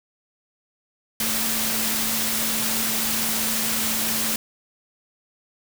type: tone in noise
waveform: sine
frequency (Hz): 222.4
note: A3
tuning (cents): +19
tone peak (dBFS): -32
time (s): 1.2-4.36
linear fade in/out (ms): 2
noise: white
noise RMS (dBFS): -24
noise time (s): 1.2-4.36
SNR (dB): -11
effects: none